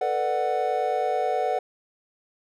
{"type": "chord", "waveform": "triangle", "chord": "B minor seventh", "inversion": "third", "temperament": "just", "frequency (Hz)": [444.5, 493.9, 592.7, 740.8], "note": ["A4", "B4", "D5", "F#5"], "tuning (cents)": [18, 0, 16, 2], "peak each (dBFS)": [-28, -27, -28, -23], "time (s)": [0.01, 1.59], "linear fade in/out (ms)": 5, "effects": []}